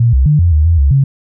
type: tone with pitch steps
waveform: sine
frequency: 117.6 / 65.5 / 149.4 / 86.4 / 76.1 / 83.8 / 69.6 / 136.8 Hz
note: A#2 / C2 / D3 / F2 / D#2 / E2 / C#2 / C#3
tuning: +16 / +2 / +30 / -18 / -38 / +29 / +8 / -23 cents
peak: -6 dBFS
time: 0-1.04 s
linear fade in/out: 5 ms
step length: 130 ms
effects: none